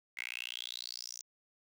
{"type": "tone with high-pass filter sweep", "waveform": "10% pulse", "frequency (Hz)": 59.8, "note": "A#1", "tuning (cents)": 45, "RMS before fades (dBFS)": -44, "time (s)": [0.17, 1.22], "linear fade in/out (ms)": 5, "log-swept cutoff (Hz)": [2100, 6200], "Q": 7.9, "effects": []}